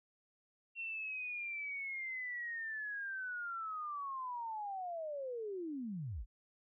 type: linear sweep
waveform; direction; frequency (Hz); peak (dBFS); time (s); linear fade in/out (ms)
sine; down; 2731 to 32.99; -39; 0.75-6.26; 50
effects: none